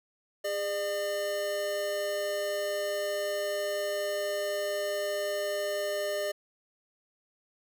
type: tone pair together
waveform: square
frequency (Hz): 407.5 / 602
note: G#4 / D5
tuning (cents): -33 / +43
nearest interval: perfect fifth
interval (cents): 676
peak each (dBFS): -37 / -31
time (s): 0.44-6.32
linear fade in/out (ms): 10
effects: none